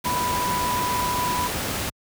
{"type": "tone in noise", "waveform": "sine", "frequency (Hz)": 987.8, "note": "B5", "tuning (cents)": 0, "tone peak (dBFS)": -23, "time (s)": [0.05, 1.48], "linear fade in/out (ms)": 10, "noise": "pink", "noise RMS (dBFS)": -27, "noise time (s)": [0.04, 1.9], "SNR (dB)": 1, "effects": ["high-pass 60 Hz 12 dB/octave"]}